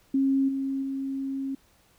sine tone with level steps, 270.6 Hz, C#4, 42 cents flat, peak -20 / -26 / -28 dBFS, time 0.14-1.55 s, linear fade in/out 5 ms, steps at 0.48 / 0.82 s, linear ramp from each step 10 ms, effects pink hiss -62 dBFS RMS until 1.98 s

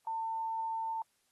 sine tone, 898 Hz, A5, 35 cents sharp, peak -33 dBFS, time 0.07-1.02 s, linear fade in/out 2 ms, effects white hiss -75 dBFS RMS until 1.31 s + AAC 32 kbps

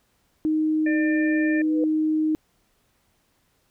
sine tone, 311.1 Hz, D#4, in tune, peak -19 dBFS, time 0.45-2.35 s, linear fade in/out 0 ms
harmonic tone, 597 Hz, D5, 28 cents sharp, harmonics 1 / 3 / 4, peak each -32 / -28 / -36 dBFS, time 0.86-1.62 s, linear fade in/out 5 ms
sine tone with exponential growth, 493.9 Hz, B4, in tune, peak -22 dBFS, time 1.5-1.84 s, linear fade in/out 2 ms, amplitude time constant 73 ms
effects pink hiss -67 dBFS RMS until 3.7 s

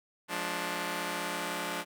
5% pulse chord, D diminished, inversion first, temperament just, 176.2 / 211.4 / 293.7 Hz, F3 / Ab3 / D4, +16 / +31 / 0 cents, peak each -26 / -28 / -25 dBFS, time 0.28-1.85 s, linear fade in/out 50 ms, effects none

